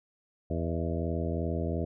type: harmonic tone with a mistuned harmonic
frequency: 82.8 Hz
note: E2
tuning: 8 cents sharp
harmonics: 1 / 2 / 3 / 4 / 5 / 6 / 7 / 8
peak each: -32 / -35 / -37 / -38 / -39 / -40 / -40 / -41 dBFS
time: 0.5-1.85 s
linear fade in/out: 5 ms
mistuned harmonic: 7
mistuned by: +67 cents
effects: none